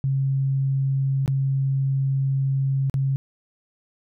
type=tone with dropouts; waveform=sine; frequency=135.6 Hz; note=C#3; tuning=38 cents flat; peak=-19 dBFS; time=0.04-3.16 s; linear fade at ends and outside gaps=0 ms; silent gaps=1.26-1.278 / 2.898-2.941 s; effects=none